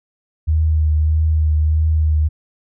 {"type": "tone with vibrato", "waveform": "sine", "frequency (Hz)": 77.8, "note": "D#2", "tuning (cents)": 0, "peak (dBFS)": -12, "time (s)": [0.47, 2.29], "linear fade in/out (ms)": 20, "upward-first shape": "triangle", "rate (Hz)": 1.6, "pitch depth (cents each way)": 29, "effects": []}